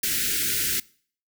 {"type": "band-stop noise", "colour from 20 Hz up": "white", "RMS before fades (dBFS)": -25, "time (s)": [0.03, 0.8], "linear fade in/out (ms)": 5, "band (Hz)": [460, 1400], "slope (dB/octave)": 96, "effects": ["noise-tail reverb RT60 0.5 s tail -23 dB re dry"]}